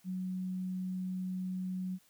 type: tone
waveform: sine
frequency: 185 Hz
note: F#3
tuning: in tune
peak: -34 dBFS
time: 0.04-1.99 s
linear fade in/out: 50 ms
effects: white hiss -67 dBFS RMS until 2.09 s